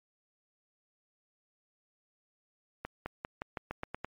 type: accelerating click train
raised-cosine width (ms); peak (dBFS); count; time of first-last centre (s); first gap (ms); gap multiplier
0.5; -21; 9; 2.85-4.046; 210; 0.9
effects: MP3 64 kbps